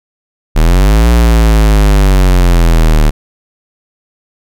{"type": "linear two-way sweep", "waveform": "square", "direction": "up then down", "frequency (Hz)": [37, 59.2, 37], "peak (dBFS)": -5, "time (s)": [0.55, 3.11], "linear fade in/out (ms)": 20, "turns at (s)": 1.09, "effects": []}